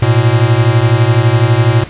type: beating tone pair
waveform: square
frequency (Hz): 110.5 / 122.5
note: A2 / B2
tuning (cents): +8 / -14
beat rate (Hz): 12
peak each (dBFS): -11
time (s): 0.02-1.84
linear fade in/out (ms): 5
effects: pink hiss -31 dBFS RMS until 1.89 s + resampled to 8000 Hz